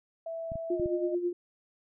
sine tone with pitch glide, 659 to 614.9 Hz, E5 to D#5, -1 to -21 cents, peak -34 dBFS, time 0.26-1.15 s, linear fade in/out 5 ms, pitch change -120 cents, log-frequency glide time 0.74-0.81 s
clicks, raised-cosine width 5 ms, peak -27 dBFS, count 4, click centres 0.519 / 0.556 / 0.798 / 0.859 s
sine tone with tremolo, 351.6 Hz, F4, 12 cents sharp, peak -25 dBFS, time 0.7-1.33 s, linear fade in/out 5 ms, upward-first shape sine, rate 9.3 Hz, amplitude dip 65%
effects none

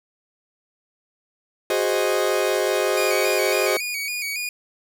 40% pulse chord, Ab dominant seventh, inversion third, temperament equal, 370 / 415.3 / 523.3 / 622.3 Hz, Gb4 / Ab4 / C5 / Eb5, 0 / 0 / 0 / 0 cents, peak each -24 dBFS, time 1.7-3.77 s, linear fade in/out 2 ms
sawtooth tone with vibrato, 2349 Hz, D7, in tune, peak -22 dBFS, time 2.97-4.49 s, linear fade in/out 2 ms, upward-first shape square, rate 3.6 Hz, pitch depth 71 cents each way
effects none

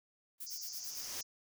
white noise with exponential growth, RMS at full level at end -41 dBFS, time 0.38-1.21 s, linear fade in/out 2 ms, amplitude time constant 180 ms
violet noise with tremolo, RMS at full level -43 dBFS, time 0.4-1.06 s, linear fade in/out 5 ms, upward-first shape sine, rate 8.9 Hz, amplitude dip 100%
pink band-pass noise, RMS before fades -46 dBFS, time 0.46-1.23 s, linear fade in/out 10 ms, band 4800 to 6700 Hz, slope 96 dB/octave
effects none

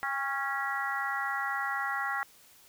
harmonic tone with a mistuned harmonic, 276.1 Hz, C#4, 7 cents flat, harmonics 3 / 4 / 5 / 6 / 7, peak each -36 / -37 / -35 / -38 / -35 dBFS, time 0.03-2.23 s, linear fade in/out 0 ms, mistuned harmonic 3, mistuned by -42 cents, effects white hiss -58 dBFS RMS until 2.68 s

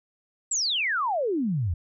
sine exponential sweep, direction down, 7902 to 77.4 Hz, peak -23 dBFS, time 0.51-1.74 s, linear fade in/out 5 ms, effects none

